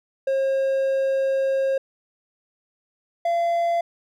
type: tone pair in turn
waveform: triangle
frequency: 538 / 683.1 Hz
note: C5 / F5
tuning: +48 / -38 cents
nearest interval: major third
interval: 414 cents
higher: second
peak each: -17 dBFS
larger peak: neither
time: 0.27-1.78 / 3.25-3.81 s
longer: first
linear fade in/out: 5 ms
effects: none